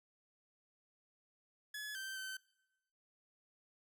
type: tone with pitch steps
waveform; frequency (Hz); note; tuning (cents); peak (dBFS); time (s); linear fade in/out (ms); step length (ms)
sawtooth; 1702 / 1556 / 1537; G#6 / G6 / G6; +42 / -13 / -35; -39; 1.74-2.37; 5; 210
effects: noise-tail reverb RT60 1.0 s tail -23 dB re dry